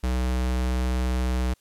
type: tone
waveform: square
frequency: 62.8 Hz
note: B1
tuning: 30 cents sharp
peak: -23 dBFS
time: 0.03-1.54 s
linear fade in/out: 10 ms
effects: white hiss -64 dBFS RMS until 1.6 s + low-pass 12000 Hz 12 dB/octave